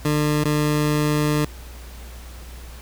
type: tone with dropouts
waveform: 20% pulse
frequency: 150 Hz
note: D3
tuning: 37 cents sharp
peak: -13 dBFS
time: 0.05-1.45 s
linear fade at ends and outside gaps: 2 ms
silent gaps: 0.438-0.452 s
effects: added 60 Hz sine -36 dBFS peak until 2.81 s + pink hiss -44 dBFS RMS until 2.81 s